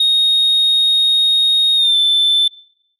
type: tone with pitch glide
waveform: sine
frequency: 3729 to 3532 Hz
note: A#7 to A7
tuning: 0 to +6 cents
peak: -8 dBFS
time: 0-2.48 s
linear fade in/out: 5 ms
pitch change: -94 cents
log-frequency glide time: 1.76-1.96 s
effects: noise-tail reverb RT60 0.8 s tail -23 dB re dry + tanh soft clip ceiling -8 dBFS